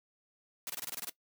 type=noise bursts; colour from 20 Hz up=white; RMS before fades=-39 dBFS; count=9; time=0.67-1.096 s; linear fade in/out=0 ms; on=26 ms; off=24 ms; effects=noise-tail reverb RT60 0.1 s tail -18 dB re dry + high-pass 150 Hz 12 dB/octave